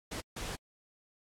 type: noise bursts at uneven times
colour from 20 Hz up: pink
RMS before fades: -39 dBFS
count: 2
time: 0.11-0.21 / 0.36-0.56 s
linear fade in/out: 10 ms
effects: low-pass 10000 Hz 12 dB/octave + AAC 64 kbps